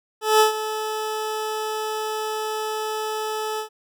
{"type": "tone with ADSR envelope", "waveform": "20% pulse", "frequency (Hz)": 432.9, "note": "A4", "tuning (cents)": -28, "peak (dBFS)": -7, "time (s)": [0.21, 3.69], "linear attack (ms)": 190, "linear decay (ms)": 120, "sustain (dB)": -13, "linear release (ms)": 100, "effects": []}